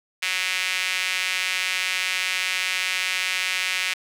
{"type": "tone with high-pass filter", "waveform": "sawtooth", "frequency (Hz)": 185, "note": "F#3", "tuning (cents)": 0, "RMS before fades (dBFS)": -25, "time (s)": [0.22, 3.94], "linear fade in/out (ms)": 10, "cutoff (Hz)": 2300, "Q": 2.5, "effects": ["low-pass 11000 Hz 12 dB/octave", "7-bit"]}